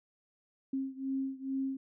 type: beating tone pair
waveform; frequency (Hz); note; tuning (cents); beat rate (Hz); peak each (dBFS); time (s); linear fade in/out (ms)
sine; 267.2 / 269.5; C4 / C#4; +36 / -49; 2.3; -35 / -37; 0.73-1.77; 5
effects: none